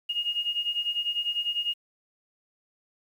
sine beating tone pair, 2848 / 2858 Hz, F7 / F7, +33 / +39 cents, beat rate 10 Hz, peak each -31 / -28 dBFS, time 0.09-1.74 s, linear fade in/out 10 ms, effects 9-bit

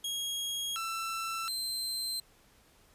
sawtooth tone with pitch steps, 3283 / 1336 / 4116 Hz, G#7 / E6 / C8, -21 / +23 / -29 cents, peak -30 dBFS, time 0.04-2.2 s, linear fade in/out 5 ms, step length 720 ms, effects pink hiss -63 dBFS RMS until 2.94 s + resampled to 32000 Hz

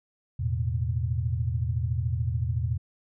sine chord, E suspended fourth, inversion none, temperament just, 82.41 / 109.88 / 123.61 Hz, E2 / A2 / B2, 0 / -2 / +2 cents, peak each -29 dBFS, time 0.39-2.78 s, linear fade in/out 10 ms, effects none

